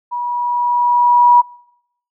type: tone with level ramp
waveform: sine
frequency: 968 Hz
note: B5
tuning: 35 cents flat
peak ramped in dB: -19 to -4 dBFS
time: 0.11-1.42 s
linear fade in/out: 20 ms
effects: noise-tail reverb RT60 0.7 s tail -24 dB re dry